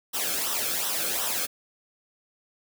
white noise with flanger, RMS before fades -28 dBFS, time 0.13-1.47 s, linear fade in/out 20 ms, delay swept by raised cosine 0.43 to 1.07 ms, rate 2.7 Hz, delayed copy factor -0.7, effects none

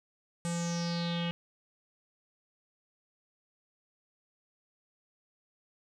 square tone with low-pass filter sweep, 170.9 Hz, F3, 37 cents flat, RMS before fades -33 dBFS, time 0.45-1.31 s, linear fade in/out 0 ms, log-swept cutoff 8500 to 2900 Hz, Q 5.9, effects none

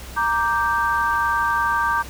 sine chord, G minor, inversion first, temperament equal, 932.3 / 1174.7 / 1568 Hz, Bb5 / D6 / G6, 0 / 0 / 0 cents, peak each -22 dBFS, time 0.16-2.03 s, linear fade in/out 20 ms, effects added 64 Hz sine -37 dBFS peak until 2.09 s + pink hiss -39 dBFS RMS until 2.09 s

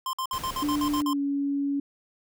square tone bursts, 1046.5 Hz, C6, in tune, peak -28 dBFS, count 9, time 0.06-1.132 s, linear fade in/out 2 ms, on 72 ms, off 53 ms
pink noise, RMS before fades -39 dBFS, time 0.33-1.02 s, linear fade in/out 0 ms
sine tone with pitch glide, 293.7 to 281.2 Hz, D4 to C#4, 0 to +25 cents, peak -24 dBFS, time 0.62-1.8 s, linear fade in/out 5 ms, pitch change -75 cents, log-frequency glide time 1.01-1.19 s
effects none

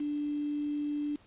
sine tone with quantisation, 293.7 Hz, D4, in tune, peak -30 dBFS, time 0-1.16 s, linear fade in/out 5 ms, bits 8, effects pink hiss -61 dBFS RMS until 1.26 s + resampled to 8000 Hz

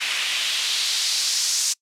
white noise with band-pass filter sweep, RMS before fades -23 dBFS, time 0-1.74 s, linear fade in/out 20 ms, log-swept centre 2500 to 6200 Hz, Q 1.9, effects noise-tail reverb RT60 0.1 s tail -24 dB re dry + low-pass 11000 Hz 12 dB/octave

